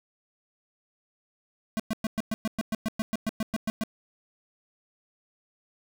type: tone bursts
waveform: square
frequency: 220 Hz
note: A3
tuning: in tune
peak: -26 dBFS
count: 16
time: 1.77-3.836 s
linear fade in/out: 0 ms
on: 26 ms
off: 110 ms
effects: none